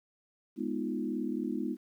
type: chord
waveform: sine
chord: F half-diminished seventh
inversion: first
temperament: equal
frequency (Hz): 207.7 / 246.9 / 311.1 / 349.2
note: Ab3 / Cb4 / Eb4 / F4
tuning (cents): 0 / 0 / 0 / 0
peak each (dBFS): -37 / -35 / -36 / -39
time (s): 0.56-1.77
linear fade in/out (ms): 50
effects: 11-bit